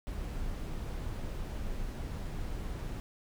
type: noise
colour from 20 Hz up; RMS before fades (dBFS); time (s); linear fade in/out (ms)
brown; -37; 0.07-3; 0
effects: none